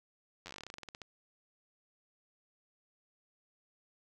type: slowing click train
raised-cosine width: 0.2 ms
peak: -28 dBFS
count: 19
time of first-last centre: 0.46-1.017 s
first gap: 10 ms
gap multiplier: 1.12
effects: none